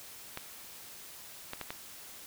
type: clicks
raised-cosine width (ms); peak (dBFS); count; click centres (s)
0.3; -21; 4; 0.374 / 1.534 / 1.613 / 1.705
effects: white hiss -49 dBFS RMS until 2.26 s